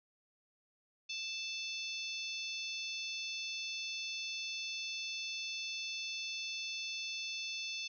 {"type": "harmonic tone", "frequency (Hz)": 880, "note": "A5", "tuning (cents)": 0, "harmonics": [3, 4, 5, 6, 7], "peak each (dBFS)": [-42, -44, -46, -48, -49], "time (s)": [1.09, 7.88], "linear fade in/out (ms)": 10, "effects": []}